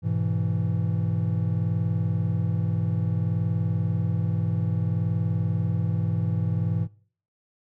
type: chord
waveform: triangle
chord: E major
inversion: first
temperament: just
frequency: 103.01 / 123.61 / 164.81 Hz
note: G#2 / B2 / E3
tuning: -14 / +2 / 0 cents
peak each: -24 / -27 / -25 dBFS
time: 0.02-6.88 s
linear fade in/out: 50 ms
effects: noise-tail reverb RT60 0.5 s tail -23 dB re dry